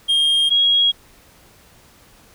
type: tone pair in turn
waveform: triangle / sine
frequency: 3226 / 3298 Hz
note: G7 / G#7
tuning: +49 / -13 cents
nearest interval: unison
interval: 38 cents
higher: second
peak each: -12 dBFS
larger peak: neither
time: 0.08-0.5 / 0.5-0.92 s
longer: neither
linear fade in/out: 20 ms
effects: pink hiss -50 dBFS RMS until 2.34 s